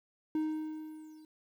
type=tone with level ramp; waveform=triangle; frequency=311.1 Hz; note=D#4; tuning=in tune; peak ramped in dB=-26 to -50 dBFS; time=0.35-1.25 s; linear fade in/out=2 ms; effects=11-bit